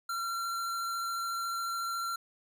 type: tone with vibrato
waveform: square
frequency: 1367 Hz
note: F6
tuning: 37 cents flat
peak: -33 dBFS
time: 0.09-2.16 s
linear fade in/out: 5 ms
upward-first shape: sine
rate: 14 Hz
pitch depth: 9 cents each way
effects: none